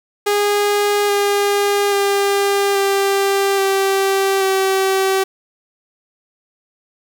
sawtooth tone with pitch steps, 410.6 / 405.2 / 399.8 / 394.6 / 389.3 / 384.2 Hz, G#4 / G#4 / G4 / G4 / G4 / G4, -20 / -43 / +34 / +11 / -12 / -35 cents, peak -10 dBFS, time 0.26-5.24 s, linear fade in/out 10 ms, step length 830 ms, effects 7-bit

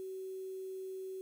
sine tone with quantisation, 378.5 Hz, F#4, 39 cents sharp, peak -40 dBFS, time 0-1.21 s, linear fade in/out 0 ms, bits 10, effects none

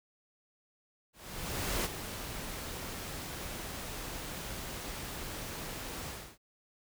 pink noise with ADSR envelope, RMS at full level -32 dBFS, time 1.13-6.38 s, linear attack 720 ms, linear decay 21 ms, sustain -9 dB, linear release 290 ms, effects none

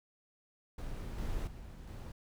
brown noise with level steps, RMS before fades -41 / -37 / -48 / -44 dBFS, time 0.78-2.12 s, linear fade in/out 5 ms, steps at 1.18 / 1.47 / 1.87 s, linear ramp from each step 5 ms, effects none

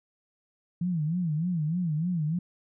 sine tone with vibrato, 165.2 Hz, E3, 4 cents sharp, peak -25 dBFS, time 0.81-2.39 s, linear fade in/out 5 ms, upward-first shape sine, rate 3.3 Hz, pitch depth 170 cents each way, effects none

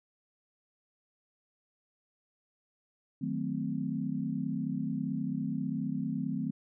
sine chord, D# diminished seventh, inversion none, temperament equal with one note detuned, 155.56 / 185 / 220 / 258.3 Hz, D#3 / F#3 / A3 / C4, 0 / 0 / 0 / -22 cents, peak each -37 / -37 / -36 / -35 dBFS, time 3.21-6.51 s, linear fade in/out 10 ms, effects none

